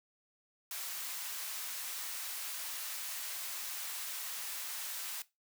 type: high-pass noise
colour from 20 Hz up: white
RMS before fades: -41 dBFS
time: 0.71-5.22 s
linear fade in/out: 2 ms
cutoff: 920 Hz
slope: 12 dB/octave
effects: noise-tail reverb RT60 0.2 s tail -17 dB re dry